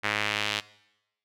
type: tone with band-pass filter sweep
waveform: sawtooth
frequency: 104.8 Hz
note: G#2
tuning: 16 cents sharp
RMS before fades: -29 dBFS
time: 0.03-0.61 s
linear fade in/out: 20 ms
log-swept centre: 2000 to 3300 Hz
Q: 1.7
effects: noise-tail reverb RT60 0.9 s tail -20 dB re dry